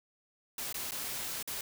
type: noise with dropouts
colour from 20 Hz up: white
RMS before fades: -38 dBFS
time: 0.58-1.61 s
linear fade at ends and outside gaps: 2 ms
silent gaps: 0.727-0.743 / 0.91-0.919 / 1.427-1.475 s
effects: none